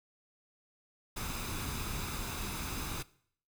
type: noise with comb filter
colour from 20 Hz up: pink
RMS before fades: -38 dBFS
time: 1.16-3.03 s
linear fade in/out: 10 ms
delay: 0.8 ms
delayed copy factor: +0.5
effects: noise-tail reverb RT60 0.6 s tail -20 dB re dry